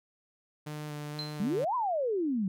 sawtooth tone with vibrato, 149.5 Hz, D3, 31 cents sharp, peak -33 dBFS, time 0.66-1.65 s, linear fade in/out 10 ms, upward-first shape square, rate 2.1 Hz, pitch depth 14 cents each way
sine tone with exponential decay, 4100 Hz, C8, 36 cents flat, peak -32 dBFS, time 1.19-1.46 s, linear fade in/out 0 ms, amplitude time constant 58 ms
sine exponential two-way sweep, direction up then down, 180.9 to 1043 to 180.9 Hz, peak -27 dBFS, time 1.4-2.48 s, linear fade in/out 2 ms, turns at 1.75 s
effects none

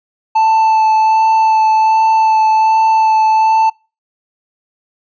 triangle tone with vibrato, 880 Hz, A5, in tune, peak -6 dBFS, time 0.35-3.7 s, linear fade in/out 10 ms, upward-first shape sine, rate 1.3 Hz, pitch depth 11 cents each way, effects noise-tail reverb RT60 0.3 s tail -24 dB re dry + resampled to 16000 Hz

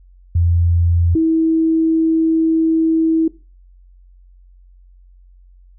sine tone pair in turn, 85.6 / 323.2 Hz, F2 / E4, -34 / -34 cents, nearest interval octave + major seventh, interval 2300 cents, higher second, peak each -11 / -11 dBFS, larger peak neither, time 0.35-1.15 / 1.15-3.28 s, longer second, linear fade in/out 5 ms, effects noise-tail reverb RT60 0.3 s tail -19 dB re dry + added 45 Hz sine -43 dBFS peak until 5.78 s

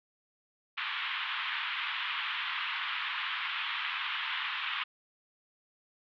white band-pass noise, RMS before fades -35 dBFS, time 0.77-4.84 s, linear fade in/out 10 ms, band 970 to 3400 Hz, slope 48 dB/octave, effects none

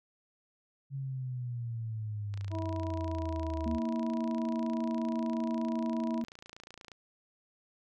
sine exponential sweep, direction down, 138.59 to 73.42 Hz, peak -34 dBFS, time 0.9-3.8 s, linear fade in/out 50 ms
click train, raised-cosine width 0.2 ms, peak -31 dBFS, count 131, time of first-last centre 2.34-6.917 s, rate 28.4 Hz
harmonic tone, 324.2 Hz, E4, 29 cents flat, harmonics 1 / 2 / 3, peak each -37 / -40 / -42 dBFS, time 2.5-6.24 s, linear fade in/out 50 ms
sine tone, 233.1 Hz, A#3, in tune, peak -31 dBFS, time 3.66-6.24 s, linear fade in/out 0 ms
effects none

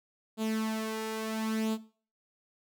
sawtooth tone with flanger, 220 Hz, A3, in tune, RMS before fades -33 dBFS, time 0.37-1.78 s, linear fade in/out 50 ms, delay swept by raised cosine 0.26 to 2.16 ms, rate 0.73 Hz, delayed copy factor +0.6, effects noise-tail reverb RT60 0.4 s tail -17 dB re dry

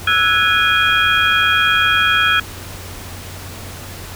sine tone cluster, 1321 / 1469 / 1665 / 2463 / 3262 Hz, E6 / F#6 / G#6 / D#7 / G#7, +3 / -13 / +4 / -18 / -32 cents, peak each -18 dBFS, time 0.07-2.4 s, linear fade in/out 5 ms, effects added 92 Hz sine -33 dBFS peak until 4.15 s + pink hiss -33 dBFS RMS until 4.15 s

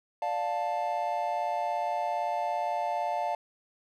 triangle chord, D minor, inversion none, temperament just, 587.3 / 704.8 / 881 Hz, D5 / F5 / A5, 0 / +16 / +2 cents, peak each -33 / -29 / -30 dBFS, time 0.22-3.35 s, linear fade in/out 2 ms, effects none

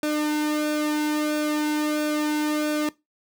sawtooth tone with flanger, 301.6 Hz, D4, 46 cents sharp, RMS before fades -24 dBFS, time 0.03-2.89 s, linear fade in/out 2 ms, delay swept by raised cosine 0.99 to 1.61 ms, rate 1.5 Hz, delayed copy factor -0.7, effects noise-tail reverb RT60 0.2 s tail -20 dB re dry

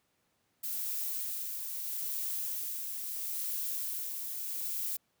violet noise with tremolo, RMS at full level -35 dBFS, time 0.63-4.97 s, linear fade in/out 10 ms, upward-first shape sine, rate 0.76 Hz, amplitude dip 35%, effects pink hiss -75 dBFS RMS until 5.2 s + high-pass 100 Hz 12 dB/octave

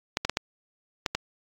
clicks, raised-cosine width 0.2 ms, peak -8 dBFS, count 6, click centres 0.171 / 0.25 / 0.296 / 0.371 / 1.062 / 1.15 s, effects AAC 48 kbps

